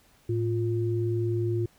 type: tone pair together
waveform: sine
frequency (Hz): 110.4 / 350.3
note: A2 / F4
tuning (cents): +6 / +5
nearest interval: octave + minor sixth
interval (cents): 1999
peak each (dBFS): -26 / -28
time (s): 0.29-1.66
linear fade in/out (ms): 5
effects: pink hiss -61 dBFS RMS until 1.78 s